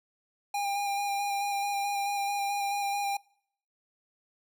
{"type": "tone with vibrato", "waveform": "square", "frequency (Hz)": 805, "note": "G5", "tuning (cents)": 46, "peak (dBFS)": -29, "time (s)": [0.54, 3.17], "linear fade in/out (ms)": 5, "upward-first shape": "square", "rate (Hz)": 4.6, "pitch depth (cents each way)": 14, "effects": ["noise-tail reverb RT60 0.7 s tail -26 dB re dry"]}